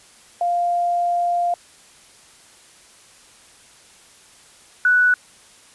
sine tone pair in turn, 698.5 / 1480.1 Hz, F5 / F#6, 0 / 0 cents, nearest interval octave + minor second, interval 1300 cents, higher second, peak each -17 / -12 dBFS, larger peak second, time 0.41-1.54 / 4.85-5.14 s, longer first, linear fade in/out 2 ms, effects white hiss -49 dBFS RMS until 5.74 s + resampled to 24000 Hz

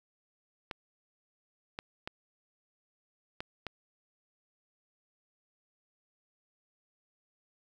clicks, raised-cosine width 0.3 ms, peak -21 dBFS, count 5, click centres 0.712 / 1.789 / 2.075 / 3.405 / 3.667 s, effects 9-bit

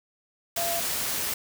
sine tone in noise, 682 Hz, F5, 41 cents flat, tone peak -29 dBFS, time 0.57-0.8 s, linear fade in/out 5 ms, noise white, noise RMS -29 dBFS, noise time 0.56-1.34 s, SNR -3 dB, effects none

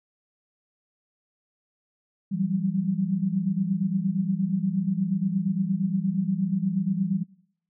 sine tone cluster, 167.3 / 187.9 / 196.4 Hz, E3 / F#3 / G3, +26 / +27 / +4 cents, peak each -29 / -27 / -26 dBFS, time 2.31-7.24 s, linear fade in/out 20 ms, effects noise-tail reverb RT60 0.7 s tail -24 dB re dry

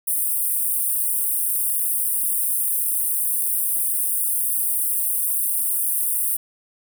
pink high-pass noise, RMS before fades -22 dBFS, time 0.07-6.37 s, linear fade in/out 10 ms, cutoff 8800 Hz, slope 96 dB/octave, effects none

